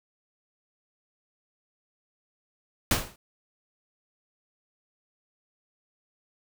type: noise with exponential decay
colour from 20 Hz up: pink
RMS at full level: -19 dBFS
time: 2.91-3.16 s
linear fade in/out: 2 ms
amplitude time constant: 54 ms
effects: none